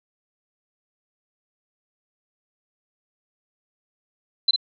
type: tone with echo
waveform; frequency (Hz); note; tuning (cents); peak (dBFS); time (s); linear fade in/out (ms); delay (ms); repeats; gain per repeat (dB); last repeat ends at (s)
sine; 4053; B7; +44; -14; 4.48-4.51; 5; 52; 1; -5; 4.562
effects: none